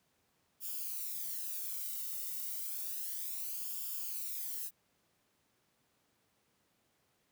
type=noise with flanger; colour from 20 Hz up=violet; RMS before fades=-40 dBFS; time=0.6-4.71 s; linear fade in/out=50 ms; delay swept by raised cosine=0.49 to 1.23 ms; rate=0.31 Hz; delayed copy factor=-0.7; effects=pink hiss -75 dBFS RMS until 7.31 s + high-pass 100 Hz 12 dB/octave